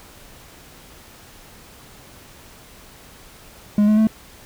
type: tone with pitch steps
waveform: triangle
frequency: 207.7 / 213.3 / 219 Hz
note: G#3 / G#3 / A3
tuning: 0 / +46 / -8 cents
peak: -10 dBFS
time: 3.78-4.071 s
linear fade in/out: 2 ms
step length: 97 ms
effects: pink hiss -45 dBFS RMS until 4.45 s